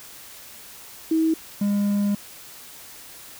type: tone pair in turn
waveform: sine / triangle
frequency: 321.1 / 203.3 Hz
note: E4 / G#3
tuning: -45 / -37 cents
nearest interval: minor sixth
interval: 792 cents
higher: first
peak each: -17 dBFS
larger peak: neither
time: 1.11-1.34 / 1.61-2.15 s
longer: second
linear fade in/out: 5 ms
effects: white hiss -43 dBFS RMS until 3.39 s